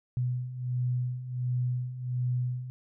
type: beating tone pair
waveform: sine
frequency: 123.6 / 125 Hz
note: B2 / B2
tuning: +2 / +21 cents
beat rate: 1.4 Hz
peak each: -34 / -29 dBFS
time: 0.17-2.7 s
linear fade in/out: 0 ms
effects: none